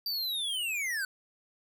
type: linear sweep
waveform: square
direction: down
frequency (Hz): 4699 to 1481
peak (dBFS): -31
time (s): 0.06-1.05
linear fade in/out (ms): 2
effects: none